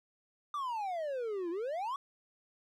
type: exponential two-way sweep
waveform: triangle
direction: down then up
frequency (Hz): 1205 to 329.5 to 1151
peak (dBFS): -32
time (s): 0.54-1.96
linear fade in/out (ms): 2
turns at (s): 1.5
effects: none